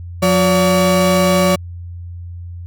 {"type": "tone pair together", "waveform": "35% pulse", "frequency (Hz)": [179.46, 569], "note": ["F3", "C#5"], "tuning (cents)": [47, 45], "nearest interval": "octave + minor sixth", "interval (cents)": 1998, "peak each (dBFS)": -12, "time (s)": [0.22, 1.56], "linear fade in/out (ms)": 10, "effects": ["added 87 Hz sine -27 dBFS peak until 2.66 s"]}